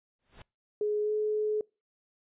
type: noise with exponential growth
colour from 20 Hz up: pink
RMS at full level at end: -46 dBFS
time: 0.19-0.42 s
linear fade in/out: 2 ms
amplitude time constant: 49 ms
type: tone with pitch glide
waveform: sine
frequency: 420 to 426.1 Hz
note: G#4 to G#4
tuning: +19 to +44 cents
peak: -26 dBFS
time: 0.81-1.61 s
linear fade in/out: 2 ms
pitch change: +25 cents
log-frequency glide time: 1.02-1.12 s
effects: noise-tail reverb RT60 0.3 s tail -26 dB re dry + resampled to 8000 Hz